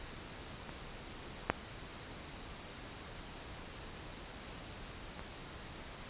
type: clicks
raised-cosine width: 0.5 ms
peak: -30 / -12 / -29 dBFS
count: 3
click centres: 0.693 / 1.5 / 5.194 s
effects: pink hiss -48 dBFS RMS until 6.09 s + resampled to 8000 Hz